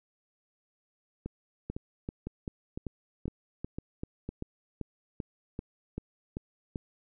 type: two click trains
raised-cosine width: 3 ms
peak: -23 / -22 dBFS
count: 7 / 14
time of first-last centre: 1.26-4.29 / 1.7-6.758 s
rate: 1.98 / 2.57 Hz
effects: none